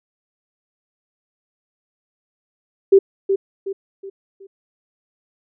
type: tone with echo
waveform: sine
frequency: 390.5 Hz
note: G4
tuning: 7 cents flat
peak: -6 dBFS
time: 2.92-2.99 s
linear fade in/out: 10 ms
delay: 370 ms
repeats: 4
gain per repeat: -8 dB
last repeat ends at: 4.47 s
effects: none